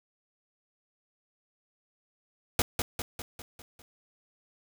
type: noise with echo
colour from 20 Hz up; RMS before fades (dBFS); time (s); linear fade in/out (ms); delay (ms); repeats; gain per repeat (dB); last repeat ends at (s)
pink; -24; 2.59-2.62; 2; 200; 6; -5; 3.82
effects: none